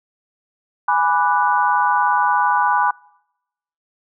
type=chord; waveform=sine; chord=G# half-diminished seventh; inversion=none; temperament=equal; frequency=830.6 / 987.8 / 1174.7 / 1480 Hz; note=G#5 / B5 / D6 / F#6; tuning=0 / 0 / 0 / 0 cents; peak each=-19 / -17 / -22 / -22 dBFS; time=0.88-2.91 s; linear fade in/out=5 ms; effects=noise-tail reverb RT60 0.9 s tail -26 dB re dry